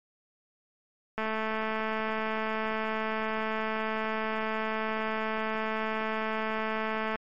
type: click train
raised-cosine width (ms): 0.5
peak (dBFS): -17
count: 1310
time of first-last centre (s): 1.18-7.157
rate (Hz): 219
effects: MP3 48 kbps